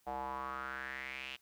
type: tone with band-pass filter sweep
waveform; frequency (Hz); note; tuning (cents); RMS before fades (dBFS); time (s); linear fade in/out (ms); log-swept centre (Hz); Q
square; 66; C2; +16; -42; 0.06-1.37; 20; 750 to 2900; 5.1
effects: white hiss -72 dBFS RMS until 1.41 s